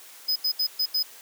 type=tone bursts at uneven times; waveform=square; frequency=5030 Hz; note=D#8; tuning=18 cents sharp; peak=-22 dBFS; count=5; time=0.28-0.36 / 0.44-0.52 / 0.59-0.67 / 0.79-0.86 / 0.94-1.03 s; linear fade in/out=10 ms; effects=white hiss -47 dBFS RMS until 1.21 s + high-pass 400 Hz 12 dB/octave